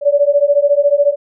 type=beating tone pair; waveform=sine; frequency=567 / 581 Hz; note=C#5 / D5; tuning=+39 / -19 cents; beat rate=14 Hz; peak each=-12 dBFS; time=0.01-1.16 s; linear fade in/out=50 ms; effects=none